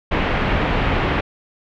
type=low-pass noise; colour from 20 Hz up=pink; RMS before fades=-19 dBFS; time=0.11-1.21 s; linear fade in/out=10 ms; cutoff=2800 Hz; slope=24 dB/octave; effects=none